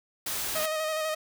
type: noise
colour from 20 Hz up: white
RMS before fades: -32 dBFS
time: 0.26-0.66 s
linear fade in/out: 5 ms
type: tone with vibrato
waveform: sawtooth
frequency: 626 Hz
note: D#5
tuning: 10 cents sharp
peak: -24 dBFS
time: 0.55-1.15 s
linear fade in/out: 10 ms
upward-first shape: square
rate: 12 Hz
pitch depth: 22 cents each way
effects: none